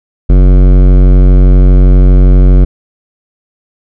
sine tone with hard clipping, 46.25 Hz, F#1, in tune, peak -3 dBFS, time 0.29-2.65 s, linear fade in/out 10 ms, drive 16 dB, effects none

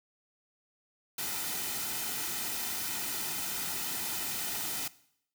white noise with comb filter, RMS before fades -35 dBFS, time 1.18-4.88 s, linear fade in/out 5 ms, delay 1.8 ms, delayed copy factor -0.55, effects noise-tail reverb RT60 0.7 s tail -19 dB re dry

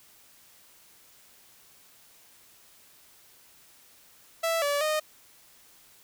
sawtooth tone with pitch steps, 660 / 575 / 616 Hz, E5 / D5 / D#5, +2 / -37 / -17 cents, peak -21 dBFS, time 4.43-5 s, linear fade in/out 10 ms, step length 190 ms, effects white hiss -57 dBFS RMS until 6.03 s

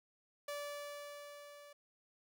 sawtooth tone with level ramp, 580 Hz, D5, 22 cents flat, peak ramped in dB -36 to -51 dBFS, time 0.48-1.73 s, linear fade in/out 5 ms, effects none

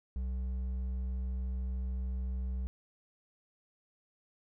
triangle tone with hard clipping, 63.3 Hz, B1, 43 cents sharp, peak -34 dBFS, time 0.16-2.67 s, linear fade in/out 0 ms, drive 8 dB, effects none

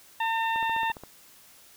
harmonic tone, 905 Hz, A5, 48 cents sharp, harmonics 1 / 2 / 3 / 4, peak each -26 / -31 / -35 / -39 dBFS, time 0.2-0.92 s, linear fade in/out 5 ms
click train, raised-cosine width 1 ms, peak -27 dBFS, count 8, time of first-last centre 0.56-1.036 s, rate 14.7 Hz
effects white hiss -54 dBFS RMS until 1.76 s

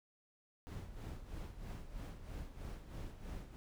brown noise with tremolo, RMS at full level -44 dBFS, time 0.67-3.56 s, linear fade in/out 0 ms, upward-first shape sine, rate 3.1 Hz, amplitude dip 65%, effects none

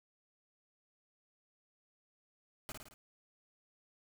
pink noise with echo, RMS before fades -44 dBFS, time 2.69-2.72 s, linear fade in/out 0 ms, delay 55 ms, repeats 4, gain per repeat -4 dB, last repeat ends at 2.94 s, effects none

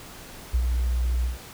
sine tone with ADSR envelope, 60.8 Hz, B1, 26 cents flat, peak -17 dBFS, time 0.53-1.38 s, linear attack 20 ms, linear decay 53 ms, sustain -4 dB, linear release 130 ms, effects pink hiss -43 dBFS RMS until 1.53 s

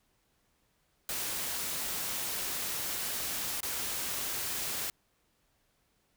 white noise with dropouts, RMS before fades -35 dBFS, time 1.09-4.9 s, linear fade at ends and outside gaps 1 ms, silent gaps 3.605-3.63 s, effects pink hiss -73 dBFS RMS until 6.16 s

